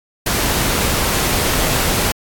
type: noise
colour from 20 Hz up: pink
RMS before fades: -17 dBFS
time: 0.26-2.12 s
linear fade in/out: 5 ms
effects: AAC 64 kbps